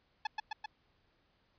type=tone with echo; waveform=sawtooth; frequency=858 Hz; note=A5; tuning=44 cents flat; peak=-28 dBFS; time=0.25-0.27 s; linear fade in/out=5 ms; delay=130 ms; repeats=3; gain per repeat=-2 dB; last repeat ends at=0.66 s; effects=pink hiss -73 dBFS RMS until 1.58 s + resampled to 11025 Hz